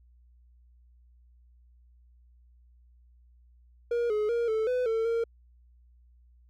triangle tone with pitch steps, 474.3 / 423.3 / 470.6 / 439 / 501 / 449 / 461.3 Hz, A#4 / G#4 / A#4 / A4 / B4 / A4 / A#4, +30 / +33 / +16 / -4 / +25 / +35 / -18 cents, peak -23 dBFS, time 3.91-5.24 s, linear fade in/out 5 ms, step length 190 ms, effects added 60 Hz sine -56 dBFS peak until 6.49 s

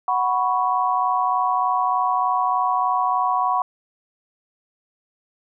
sine chord, F# suspended fourth, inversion none, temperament just, 740 / 986.7 / 1110 Hz, F#5 / B5 / C#6, 0 / -2 / +2 cents, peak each -22 dBFS, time 0.08-3.62 s, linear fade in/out 2 ms, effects none

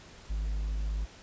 triangle tone, 51.91 Hz, G#1, in tune, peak -27 dBFS, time 0.29-1.06 s, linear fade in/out 20 ms, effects pink hiss -52 dBFS RMS until 1.22 s + resampled to 16000 Hz

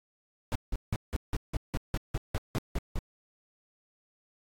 brown noise bursts, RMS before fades -29 dBFS, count 13, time 0.52-2.989 s, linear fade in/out 0 ms, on 33 ms, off 170 ms, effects AAC 64 kbps

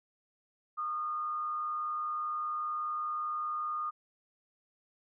sine tone with frequency modulation, 1223 Hz, D#6, 30 cents flat, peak -32 dBFS, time 0.77-3.91 s, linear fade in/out 20 ms, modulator 105 Hz, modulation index 0.34, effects none

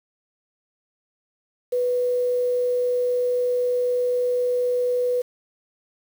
sine tone with quantisation, 493.9 Hz, B4, in tune, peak -19 dBFS, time 1.72-5.22 s, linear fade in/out 10 ms, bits 7, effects none

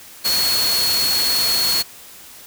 sine tone in noise, 4341 Hz, C#8, 37 cents flat, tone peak -17 dBFS, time 0.24-1.83 s, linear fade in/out 20 ms, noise white, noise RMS -22 dBFS, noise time 0.24-1.83 s, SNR +2 dB, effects white hiss -41 dBFS RMS until 2.46 s

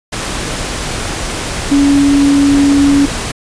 sine tone in noise, 281.9 Hz, C#4, 29 cents sharp, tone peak -6 dBFS, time 1.71-3.06 s, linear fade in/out 10 ms, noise pink, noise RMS -19 dBFS, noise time 0.12-3.32 s, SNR +10 dB, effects resampled to 22050 Hz

